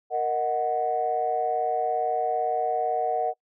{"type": "chord", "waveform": "sine", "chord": "D# minor", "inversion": "second", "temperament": "equal", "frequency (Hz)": [466.2, 622.3, 740], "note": ["A#4", "D#5", "F#5"], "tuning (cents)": [0, 0, 0], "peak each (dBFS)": [-29, -29, -24], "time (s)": [0.1, 3.34], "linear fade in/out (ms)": 50, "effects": ["noise-tail reverb RT60 0.1 s tail -25 dB re dry", "tanh soft clip ceiling -14 dBFS"]}